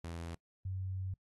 sawtooth / sine tone pair in turn, 84 / 94.29 Hz, E2 / F#2, +33 / +33 cents, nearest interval major second, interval 200 cents, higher second, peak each -37 / -36 dBFS, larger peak second, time 0.04-0.35 / 0.65-1.14 s, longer second, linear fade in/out 5 ms, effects noise-tail reverb RT60 0.1 s tail -24 dB re dry + AAC 32 kbps

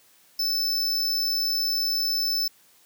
square tone, 5274 Hz, E8, in tune, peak -23 dBFS, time 0.39-2.48 s, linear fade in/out 5 ms, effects white hiss -58 dBFS RMS until 2.85 s + high-pass 100 Hz 12 dB/octave

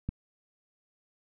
click, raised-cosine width 5 ms, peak -19 dBFS, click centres 0.09 s, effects none

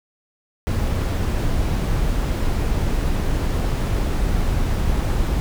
brown noise, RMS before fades -20 dBFS, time 0.67-5.4 s, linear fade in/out 0 ms, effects none

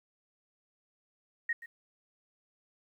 sine tone with echo, 1867 Hz, A#6, 2 cents sharp, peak -28 dBFS, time 1.49-1.53 s, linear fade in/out 5 ms, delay 130 ms, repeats 1, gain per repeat -15 dB, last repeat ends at 1.66 s, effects 11-bit

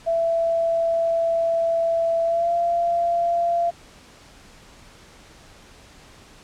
sine tone with pitch glide, 666 to 685.9 Hz, E5 to F5, +18 to -31 cents, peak -18 dBFS, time 0.06-3.71 s, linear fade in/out 20 ms, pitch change +51 cents, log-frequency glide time 2.23-2.53 s, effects pink hiss -48 dBFS RMS until 6.43 s + low-pass 8000 Hz 12 dB/octave

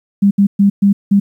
sine tone bursts at uneven times, 200 Hz, G3, 35 cents sharp, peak -6 dBFS, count 5, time 0.22-0.31 / 0.38-0.47 / 0.59-0.7 / 0.82-0.93 / 1.11-1.2 s, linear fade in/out 10 ms, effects 8-bit

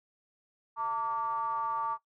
triangle ring-modulated tone, 127.8 Hz, C3, 40 cents flat, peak -24 dBFS, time 0.76-1.98 s, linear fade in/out 50 ms, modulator 1030 Hz, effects noise-tail reverb RT60 0.1 s tail -17 dB re dry

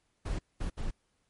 brown noise bursts at uneven times, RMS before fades -33 dBFS, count 3, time 0.25-0.39 / 0.6-0.7 / 0.77-0.91 s, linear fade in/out 10 ms, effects pink hiss -75 dBFS RMS until 1.29 s + MP3 48 kbps

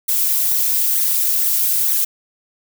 violet noise with flanger, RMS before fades -17 dBFS, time 0.08-2.05 s, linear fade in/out 10 ms, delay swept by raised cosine 0.49 to 4.79 ms, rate 2.2 Hz, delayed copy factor +0.8, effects none

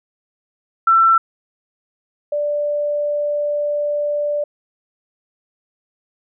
sine tone pair in turn, 1341 / 587.4 Hz, E6 / D5, +29 / 0 cents, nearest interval octave + major second, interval 1429 cents, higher first, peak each -9 / -17 dBFS, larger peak first, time 0.87-1.18 / 2.32-4.44 s, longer second, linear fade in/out 5 ms, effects none

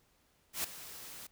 white noise with ADSR envelope, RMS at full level -33 dBFS, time 0.53-1.27 s, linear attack 110 ms, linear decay 8 ms, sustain -15 dB, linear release 6 ms, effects pink hiss -71 dBFS RMS until 1.31 s

